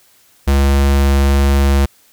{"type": "tone", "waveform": "square", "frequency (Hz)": 69.3, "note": "C#2", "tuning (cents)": 0, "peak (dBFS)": -10, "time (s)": [0.47, 1.86], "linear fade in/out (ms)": 10, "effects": ["white hiss -51 dBFS RMS until 2.12 s"]}